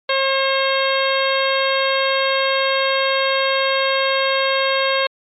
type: harmonic tone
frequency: 538 Hz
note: C5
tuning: 48 cents sharp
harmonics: 1 / 2 / 3 / 4 / 5 / 6 / 7 / 8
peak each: -19 / -22 / -24 / -25 / -26 / -27 / -27 / -28 dBFS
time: 0.09-5.07 s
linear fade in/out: 5 ms
effects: MP3 64 kbps